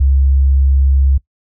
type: tone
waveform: sine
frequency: 67.9 Hz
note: C#2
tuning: 35 cents flat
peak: -8 dBFS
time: 0-1.18 s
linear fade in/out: 10 ms
effects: noise-tail reverb RT60 0.1 s tail -20 dB re dry